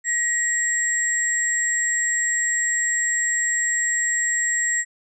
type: tone pair together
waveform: sine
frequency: 1900 / 7600 Hz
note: A#6 / A#8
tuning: +33 / +33 cents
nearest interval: 2 octaves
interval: 2400 cents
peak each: -22 dBFS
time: 0.04-4.85 s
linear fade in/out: 50 ms
effects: none